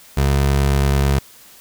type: tone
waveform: 25% pulse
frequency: 69.3 Hz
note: C#2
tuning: in tune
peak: -10 dBFS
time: 0.17-1.19 s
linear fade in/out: 5 ms
effects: white hiss -45 dBFS RMS until 1.6 s